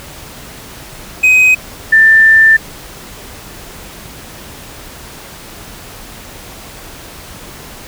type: tone pair in turn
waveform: triangle / sine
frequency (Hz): 2517 / 1779.8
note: D#7 / A6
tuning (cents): +19 / +19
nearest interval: tritone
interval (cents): 600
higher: first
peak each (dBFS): -3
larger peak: neither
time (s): 1.23-1.55 / 1.92-2.57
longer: second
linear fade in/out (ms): 10
effects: pink hiss -32 dBFS RMS until 7.87 s